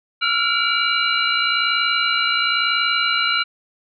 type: tone cluster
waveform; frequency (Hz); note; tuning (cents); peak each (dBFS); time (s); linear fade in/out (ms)
sine; 1354 / 1415 / 2313 / 2846 / 4026; E6 / F6 / D7 / F7 / B7; +46 / +22 / -27 / +32 / +33; -23; 0.21-3.44; 20
effects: none